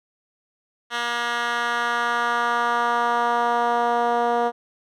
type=tone with band-pass filter sweep; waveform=10% pulse; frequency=237.9 Hz; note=A#3; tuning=35 cents sharp; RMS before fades=-22 dBFS; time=0.9-4.52 s; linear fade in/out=50 ms; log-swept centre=2300 to 610 Hz; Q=1.4; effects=none